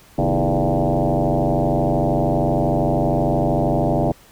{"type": "tone with frequency modulation", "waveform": "sine", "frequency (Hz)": 220, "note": "A3", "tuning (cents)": 0, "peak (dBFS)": -15, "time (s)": [0.18, 4.12], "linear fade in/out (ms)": 5, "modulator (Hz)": 92.9, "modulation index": 5.8, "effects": ["pink hiss -49 dBFS RMS until 4.31 s"]}